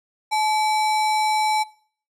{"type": "tone with sample-and-hold", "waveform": "sine", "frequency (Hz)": 860, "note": "A5", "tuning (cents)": -40, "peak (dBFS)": -18, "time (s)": [0.31, 1.64], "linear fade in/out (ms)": 20, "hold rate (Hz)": 3150, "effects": ["noise-tail reverb RT60 0.5 s tail -21 dB re dry", "low-pass 10000 Hz 12 dB/octave"]}